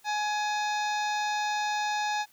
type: harmonic tone with a mistuned harmonic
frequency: 840 Hz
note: G#5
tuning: 19 cents sharp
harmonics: 1 / 2 / 3 / 4 / 5 / 6 / 7 / 8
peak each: -28 / -34 / -38 / -40 / -42 / -44 / -45 / -46 dBFS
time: 0.04-2.26 s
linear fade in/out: 50 ms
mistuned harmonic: 4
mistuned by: +140 cents
effects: white hiss -61 dBFS RMS until 2.32 s